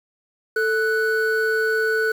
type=tone pair together; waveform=triangle; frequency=441.4 / 1484.7 Hz; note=A4 / F#6; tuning=+5 / +6 cents; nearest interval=octave + major sixth; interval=2101 cents; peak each=-19 dBFS; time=0.56-2.12 s; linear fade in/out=5 ms; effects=7-bit